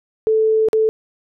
sine tone with dropouts, 438.8 Hz, A4, 5 cents flat, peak -12 dBFS, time 0.27-0.89 s, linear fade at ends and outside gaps 0 ms, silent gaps 0.686-0.731 s, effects none

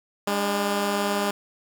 10% pulse tone pair together, 203 / 295.6 Hz, G#3 / D4, -39 / +11 cents, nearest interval perfect fifth, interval 650 cents, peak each -15 / -23 dBFS, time 0.27-1.31 s, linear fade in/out 5 ms, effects none

